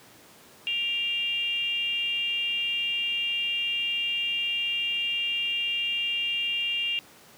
sine tone with frequency modulation, 2794 Hz, F7, in tune, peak -25 dBFS, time 0.67-6.99 s, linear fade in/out 0 ms, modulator 435 Hz, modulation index 0.59, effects pink hiss -52 dBFS RMS until 7.37 s + high-pass 150 Hz 12 dB/octave

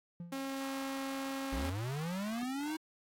triangle tone with exponential decay, 172.3 Hz, F3, 23 cents flat, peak -37 dBFS, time 0.2-0.56 s, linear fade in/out 2 ms, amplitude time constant 77 ms
sawtooth tone, 270.6 Hz, C#4, 42 cents flat, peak -33 dBFS, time 0.32-1.7 s, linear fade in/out 5 ms
square linear sweep, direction up, 50 to 320 Hz, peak -36 dBFS, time 1.52-2.77 s, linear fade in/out 10 ms
effects AAC 48 kbps

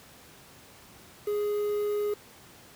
triangle tone with quantisation, 415.3 Hz, G#4, in tune, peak -24 dBFS, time 1.27-2.14 s, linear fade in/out 5 ms, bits 8, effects pink hiss -52 dBFS RMS until 2.75 s + high-pass 80 Hz 12 dB/octave

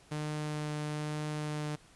sawtooth tone with vibrato, 150.9 Hz, D3, 47 cents sharp, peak -30 dBFS, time 0.11-1.76 s, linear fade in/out 10 ms, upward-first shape triangle, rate 1.1 Hz, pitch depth 9 cents each way, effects pink hiss -60 dBFS RMS until 1.95 s + resampled to 24000 Hz

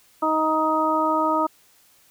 harmonic tone, 313.5 Hz, D#4, 13 cents sharp, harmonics 1 / 2 / 3 / 4, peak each -25 / -25 / -23 / -23 dBFS, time 0.22-1.47 s, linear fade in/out 10 ms, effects white hiss -57 dBFS RMS until 2.1 s

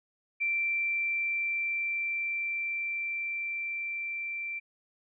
sine tone with level ramp, 2349 Hz, D7, in tune, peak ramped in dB -26 to -33 dBFS, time 0.4-4.6 s, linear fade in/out 20 ms, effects none

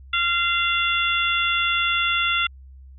harmonic tone, 690 Hz, F5, 21 cents flat, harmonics 2 / 3 / 4 / 5, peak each -23 / -26 / -24 / -25 dBFS, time 0.13-2.47 s, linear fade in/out 5 ms, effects added 66 Hz sine -41 dBFS peak until 2.98 s

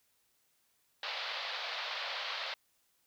white band-pass noise, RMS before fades -39 dBFS, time 1.03-2.54 s, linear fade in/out 2 ms, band 520 to 4500 Hz, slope 48 dB/octave, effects white hiss -74 dBFS RMS until 3.06 s

